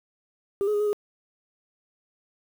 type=tone with pitch steps; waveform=sine; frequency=397.5 / 422.1 / 412.7 / 420 / 413.8 Hz; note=G4 / G#4 / G#4 / G#4 / G#4; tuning=+24 / +28 / -11 / +19 / -6 cents; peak=-19 dBFS; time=0.61-0.93 s; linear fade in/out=0 ms; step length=64 ms; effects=tanh soft clip ceiling -20 dBFS + 8-bit